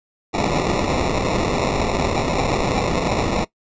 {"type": "noise with sample-and-hold", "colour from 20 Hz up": "violet", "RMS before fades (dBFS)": -20, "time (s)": [0.33, 3.45], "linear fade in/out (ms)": 20, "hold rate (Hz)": 1575, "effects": ["noise-tail reverb RT60 0.1 s tail -20 dB re dry", "resampled to 16000 Hz"]}